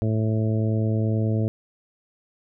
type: harmonic tone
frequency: 109.7 Hz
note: A2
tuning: 5 cents flat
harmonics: 1 / 2 / 3 / 4 / 5 / 6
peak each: -21 / -27 / -31 / -33 / -35 / -37 dBFS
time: 0.02-1.48 s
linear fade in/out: 0 ms
effects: none